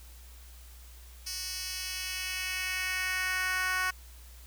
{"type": "tone with high-pass filter sweep", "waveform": "10% pulse", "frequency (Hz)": 370, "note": "F#4", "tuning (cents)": 0, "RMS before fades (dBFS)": -33, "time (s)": [1.26, 3.91], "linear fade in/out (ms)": 10, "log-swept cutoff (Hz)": [4700, 1300], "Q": 1.7, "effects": ["added 60 Hz sine -48 dBFS peak until 4.46 s", "white hiss -56 dBFS RMS until 4.46 s"]}